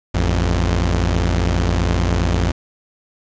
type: tone pair together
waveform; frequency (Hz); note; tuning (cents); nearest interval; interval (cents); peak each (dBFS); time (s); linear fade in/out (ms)
sawtooth; 55.1 / 87.31; A1 / F2; +3 / 0; minor sixth; 797; -14; 0.14-2.52; 10
effects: resampled to 16000 Hz + 7-bit